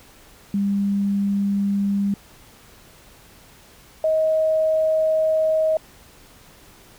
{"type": "tone pair in turn", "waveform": "sine", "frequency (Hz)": [200, 631.9], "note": ["G3", "D#5"], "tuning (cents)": [35, 27], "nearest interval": "octave + minor sixth", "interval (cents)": 1992, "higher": "second", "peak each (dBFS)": [-18, -16], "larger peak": "second", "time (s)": [[0.54, 2.14], [4.04, 5.77]], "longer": "second", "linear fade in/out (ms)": 2, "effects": ["pink hiss -49 dBFS RMS until 6.98 s"]}